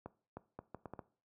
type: accelerating click train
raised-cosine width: 1 ms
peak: -30 dBFS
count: 7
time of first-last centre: 0.06-0.992 s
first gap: 310 ms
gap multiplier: 0.71
effects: noise-tail reverb RT60 0.4 s tail -18 dB re dry + high-pass 80 Hz 12 dB/octave